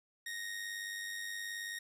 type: tone with amplitude modulation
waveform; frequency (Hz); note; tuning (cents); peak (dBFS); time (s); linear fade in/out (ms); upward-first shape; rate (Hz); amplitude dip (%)
sawtooth; 1864.7; A#6; 0; -34; 0.26-1.79; 5; sine; 98.8; 45
effects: resampled to 32000 Hz + 11-bit